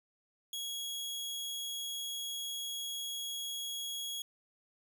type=tone; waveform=sawtooth; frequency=3322 Hz; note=G#7; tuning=in tune; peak=-34 dBFS; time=0.53-4.22 s; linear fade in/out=2 ms; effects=none